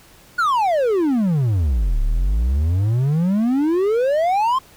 triangle exponential two-way sweep, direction down then up, 1480 to 33.73 to 1078 Hz, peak -13 dBFS, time 0.38-4.59 s, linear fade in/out 10 ms, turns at 2.01 s, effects pink hiss -48 dBFS RMS until 4.76 s

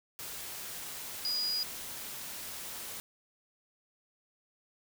sine tone in noise, 4906 Hz, D#8, 25 cents flat, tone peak -30 dBFS, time 1.25-1.63 s, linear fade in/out 0 ms, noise white, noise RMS -42 dBFS, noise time 0.19-3 s, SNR +9 dB, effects none

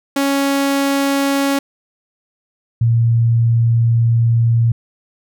sawtooth / sine tone pair in turn, 277.4 / 116.09 Hz, C#4 / A#2, +1 / -7 cents, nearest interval octave + minor third, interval 1508 cents, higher first, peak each -10 dBFS, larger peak neither, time 0.16-1.59 / 2.81-4.72 s, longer second, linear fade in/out 5 ms, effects none

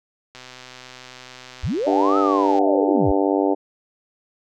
click train, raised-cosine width 0.2 ms, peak -22 dBFS, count 285, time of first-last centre 0.35-2.586 s, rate 127 Hz
sine linear two-way sweep, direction up then down, 41.62 to 1318.5 to 41.62 Hz, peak -20 dBFS, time 1.63-3.12 s, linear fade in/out 10 ms, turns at 2.18 s
harmonic tone, 98 Hz, G2, in tune, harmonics 3 / 4 / 5 / 6 / 7 / 8 / 9, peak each -20 / -22 / -24 / -26 / -27 / -28 / -29 dBFS, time 1.86-3.55 s, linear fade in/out 20 ms
effects none

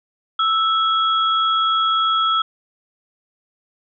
sine tone pair together, 1318.5 / 3322 Hz, E6 / G#7, 0 / 0 cents, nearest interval octave + major third, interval 1600 cents, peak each -16 / -21 dBFS, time 0.39-2.42 s, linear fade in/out 5 ms, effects none

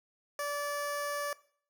15% pulse tone with notch filter, 579 Hz, D5, 25 cents flat, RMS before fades -35 dBFS, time 0.39-1.33 s, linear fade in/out 2 ms, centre 2600 Hz, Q 1.9, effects noise-tail reverb RT60 0.5 s tail -18 dB re dry

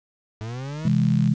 40% pulse linear sweep, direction up, 106.2 to 164.6 Hz, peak -29 dBFS, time 0.41-0.88 s, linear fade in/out 0 ms
sine chord, C augmented, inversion none, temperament equal, 130.81 / 164.81 / 207.7 Hz, C3 / E3 / G#3, 0 / 0 / 0 cents, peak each -21 dBFS, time 0.85-1.34 s, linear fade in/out 5 ms
click train, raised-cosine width 0.2 ms, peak -24 dBFS, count 24, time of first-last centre 0.88-1.276 s, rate 58.1 Hz
effects resampled to 16000 Hz + 8-bit

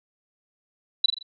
sine tone with echo, 3951 Hz, B7, in tune, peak -13 dBFS, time 1.04-1.06 s, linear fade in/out 5 ms, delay 42 ms, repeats 4, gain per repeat -6 dB, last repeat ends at 1.228 s, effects none

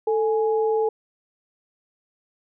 sine tone pair together, 441.7 / 835 Hz, A4 / G#5, +7 / +9 cents, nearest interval major seventh, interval 1102 cents, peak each -19 / -27 dBFS, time 0.07-0.89 s, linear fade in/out 5 ms, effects none

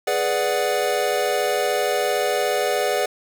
square chord, G# half-diminished seventh, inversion none, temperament equal with one note detuned, 416.7 / 493.9 / 587.3 / 740 Hz, G#4 / B4 / D5 / F#5, +6 / 0 / 0 / 0 cents, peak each -26 / -26 / -25 / -26 dBFS, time 0.07-3.06 s, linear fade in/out 5 ms, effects 7-bit

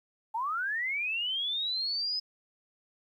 sine linear sweep, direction up, 856 to 5090 Hz, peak -29 dBFS, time 0.34-2.2 s, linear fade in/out 10 ms, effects 11-bit

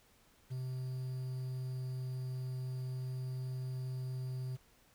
triangle tone with quantisation, 128.6 Hz, C3, 30 cents flat, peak -35 dBFS, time 0.5-4.57 s, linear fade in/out 20 ms, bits 10, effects pink hiss -67 dBFS RMS until 4.94 s

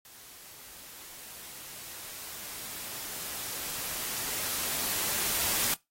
white noise with level ramp, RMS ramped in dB -51 to -28 dBFS, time 0.05-5.74 s, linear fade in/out 2 ms, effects noise-tail reverb RT60 0.2 s tail -22 dB re dry + AAC 48 kbps

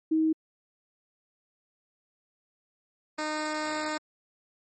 sine / 10% pulse tone pair in turn, 317 / 306.6 Hz, D#4 / D#4, +32 / -25 cents, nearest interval minor second, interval 57 cents, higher first, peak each -21 dBFS, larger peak neither, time 0.11-0.33 / 3.18-3.98 s, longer second, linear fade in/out 10 ms, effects MP3 32 kbps

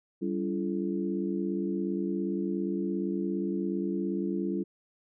sine tone cluster, 193.5 / 283.8 / 341.1 / 429.7 Hz, G3 / C#4 / F4 / A4, -22 / +41 / -41 / -41 cents, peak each -32 / -34 / -32 / -40 dBFS, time 0.21-4.64 s, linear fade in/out 20 ms, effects none

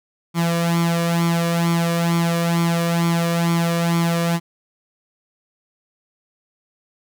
sawtooth tone with flanger, 168.9 Hz, E3, 42 cents sharp, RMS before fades -19 dBFS, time 0.34-4.4 s, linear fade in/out 50 ms, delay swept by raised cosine 0.89 to 1.76 ms, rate 2.2 Hz, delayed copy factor +0.7, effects none

